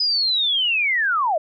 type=linear sweep; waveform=sine; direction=down; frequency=5040 to 587.3 Hz; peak=-17 dBFS; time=0-1.38 s; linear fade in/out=5 ms; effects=none